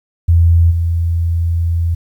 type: tone with level steps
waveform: sine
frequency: 84.2 Hz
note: E2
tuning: 37 cents sharp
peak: -6 / -12 dBFS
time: 0.28-1.95 s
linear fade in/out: 10 ms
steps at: 0.7 s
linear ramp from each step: 20 ms
effects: 8-bit